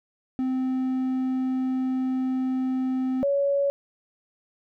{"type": "tone pair in turn", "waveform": ["triangle", "sine"], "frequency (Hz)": [259, 561.3], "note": ["C4", "C#5"], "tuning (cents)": [-17, 22], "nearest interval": "octave + minor second", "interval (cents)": 1339, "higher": "second", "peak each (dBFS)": [-21, -20], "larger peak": "second", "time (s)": [[0.39, 3.23], [3.23, 3.7]], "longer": "first", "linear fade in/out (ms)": 0, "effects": []}